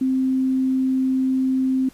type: tone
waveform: sine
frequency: 261.6 Hz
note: C4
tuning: in tune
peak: -17 dBFS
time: 0.01-1.89 s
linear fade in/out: 5 ms
effects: pink hiss -51 dBFS RMS until 1.93 s + resampled to 32000 Hz